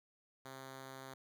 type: tone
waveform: 5% pulse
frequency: 133 Hz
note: C3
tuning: 29 cents sharp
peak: -37 dBFS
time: 0.45-1.14 s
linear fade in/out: 2 ms
effects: none